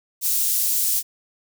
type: high-pass noise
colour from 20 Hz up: white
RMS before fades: -21 dBFS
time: 0.21-1.03 s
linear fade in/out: 50 ms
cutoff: 6500 Hz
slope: 12 dB/octave
effects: none